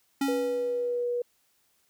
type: tone with exponential decay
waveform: square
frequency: 276 Hz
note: C#4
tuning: 7 cents flat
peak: -24 dBFS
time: 0.21-1.04 s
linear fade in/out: 5 ms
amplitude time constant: 180 ms
type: tone with pitch glide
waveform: sine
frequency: 489.1 to 484 Hz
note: B4 to B4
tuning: -17 to -35 cents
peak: -26 dBFS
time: 0.28-1.22 s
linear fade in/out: 5 ms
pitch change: -18 cents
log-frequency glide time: 0.54-1.06 s
effects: white hiss -69 dBFS RMS until 1.89 s